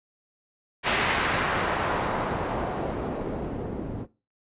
white noise with low-pass filter sweep, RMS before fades -28 dBFS, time 0.83-4.07 s, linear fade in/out 50 ms, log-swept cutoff 2400 to 280 Hz, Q 1, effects noise-tail reverb RT60 0.3 s tail -19 dB re dry + resampled to 8000 Hz

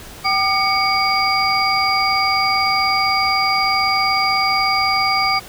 sine tone cluster, 775 / 1207 / 2241 / 4777 Hz, G5 / D6 / C#7 / D8, -20 / +47 / +18 / +29 cents, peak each -20 dBFS, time 0.24-5.4 s, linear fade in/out 20 ms, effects pink hiss -37 dBFS RMS until 5.48 s

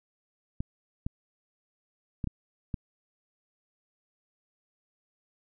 clicks, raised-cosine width 5 ms, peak -19 dBFS, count 5, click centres 0.605 / 1.065 / 2.242 / 2.273 / 2.742 s, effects none

